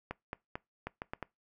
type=clicks; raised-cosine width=0.5 ms; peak=-22 dBFS; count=7; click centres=0.11 / 0.331 / 0.555 / 0.87 / 1.019 / 1.135 / 1.227 s; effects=noise-tail reverb RT60 0.2 s tail -23 dB re dry

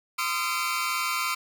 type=tone cluster; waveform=sawtooth; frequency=1033 / 1237 / 1360 / 2297 Hz; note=C6 / D#6 / F6 / D7; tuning=-22 / -10 / -46 / -39 cents; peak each=-28 dBFS; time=0.18-1.35 s; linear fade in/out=10 ms; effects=none

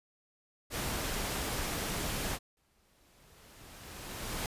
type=noise; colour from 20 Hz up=pink; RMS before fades=-35 dBFS; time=0.7-2.39 s; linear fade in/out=50 ms
type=noise with exponential growth; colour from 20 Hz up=pink; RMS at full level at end=-35 dBFS; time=2.57-4.46 s; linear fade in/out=1 ms; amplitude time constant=410 ms
effects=resampled to 32000 Hz

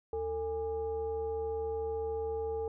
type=tone with frequency modulation; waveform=sine; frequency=447.7 Hz; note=A4; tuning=30 cents sharp; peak=-32 dBFS; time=0.13-2.68 s; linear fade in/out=2 ms; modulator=373 Hz; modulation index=0.59; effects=none

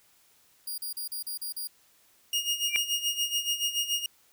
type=tone bursts; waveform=5% pulse; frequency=4815 Hz; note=D8; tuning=42 cents sharp; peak=-26 dBFS; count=7; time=0.67-1.674 s; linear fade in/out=5 ms; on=110 ms; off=39 ms
type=tone with tremolo; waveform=sawtooth; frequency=2854 Hz; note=F7; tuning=37 cents sharp; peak=-21 dBFS; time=2.33-4.06 s; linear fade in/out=2 ms; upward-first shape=sine; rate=7 Hz; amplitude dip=75%
type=tone with exponential growth; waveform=sine; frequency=2367 Hz; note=D7; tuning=13 cents sharp; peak=-18 dBFS; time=2.67-2.76 s; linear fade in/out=0 ms; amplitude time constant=19 ms
effects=white hiss -63 dBFS RMS until 4.32 s

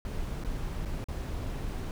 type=noise with dropouts; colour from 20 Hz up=brown; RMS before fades=-34 dBFS; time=0.05-1.91 s; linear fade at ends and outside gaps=1 ms; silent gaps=0.438-0.447 / 0.851-0.856 / 1.042-1.085 s; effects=none

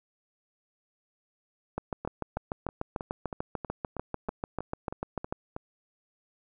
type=two click trains; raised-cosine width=1 ms; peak=-17 / -21 dBFS; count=25 / 12; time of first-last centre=1.78-5.325 / 2.05-5.564 s; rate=6.77 / 3.13 Hz; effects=none

